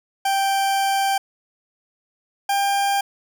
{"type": "tone pair in turn", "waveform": "40% pulse", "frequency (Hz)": [784, 797.2], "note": ["G5", "G5"], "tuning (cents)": [0, 29], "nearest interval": "unison", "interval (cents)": 29, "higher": "second", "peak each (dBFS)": -17, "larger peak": "neither", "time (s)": [[0.25, 1.18], [2.49, 3.01]], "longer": "first", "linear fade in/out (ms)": 5, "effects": []}